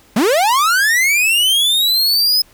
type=linear sweep; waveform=45% pulse; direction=up; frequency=187.2 to 5120 Hz; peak=-11 dBFS; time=0.16-2.42 s; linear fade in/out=5 ms; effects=pink hiss -49 dBFS RMS until 2.53 s